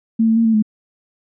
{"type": "tone with pitch steps", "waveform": "sine", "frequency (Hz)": [225.3, 223.4, 229, 223.5, 214.6], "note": ["A3", "A3", "A#3", "A3", "A3"], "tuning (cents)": [41, 27, -31, 27, -43], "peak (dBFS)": -11, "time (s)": [0.19, 0.625], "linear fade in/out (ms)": 10, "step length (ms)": 87, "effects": []}